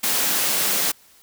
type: high-pass noise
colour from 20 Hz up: white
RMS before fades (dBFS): -21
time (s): 0.03-0.92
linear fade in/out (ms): 10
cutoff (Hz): 140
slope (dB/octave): 48
effects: white hiss -53 dBFS RMS until 1.22 s